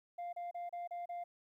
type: tone bursts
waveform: sine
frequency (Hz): 698.5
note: F5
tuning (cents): 0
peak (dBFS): -37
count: 6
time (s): 0.18-1.24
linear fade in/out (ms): 10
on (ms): 150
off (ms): 32
effects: tanh soft clip ceiling -39 dBFS + 13-bit